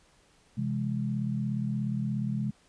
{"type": "chord", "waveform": "sine", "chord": "C augmented", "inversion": "none", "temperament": "equal with one note detuned", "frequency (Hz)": [130.81, 167.79, 207.7], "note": ["C3", "E3", "G#3"], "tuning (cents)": [0, 31, 0], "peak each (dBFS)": [-31, -36, -31], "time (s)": [0.57, 2.51], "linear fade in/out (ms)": 10, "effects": ["pink hiss -63 dBFS RMS until 2.68 s", "resampled to 22050 Hz"]}